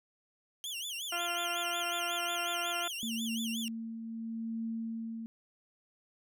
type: tone with vibrato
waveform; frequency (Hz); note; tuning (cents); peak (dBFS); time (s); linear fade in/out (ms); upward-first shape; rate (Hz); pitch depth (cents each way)
sawtooth; 3096; G7; -22; -34; 0.64-3.68; 0; sine; 5.5; 220
type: harmonic tone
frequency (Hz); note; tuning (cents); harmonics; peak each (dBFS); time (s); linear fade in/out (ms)
346.3; F4; -15; 1 / 2 / 3 / 4 / 5 / 6 / 7 / 8 / 9; -46 / -38 / -46 / -37 / -49 / -48 / -46 / -44 / -43; 1.12-2.88; 5
type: tone with tremolo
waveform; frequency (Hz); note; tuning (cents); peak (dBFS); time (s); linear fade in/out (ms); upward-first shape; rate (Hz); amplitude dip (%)
sine; 226.5; A#3; -50; -33; 3.03-5.26; 0; triangle; 0.77; 50
effects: none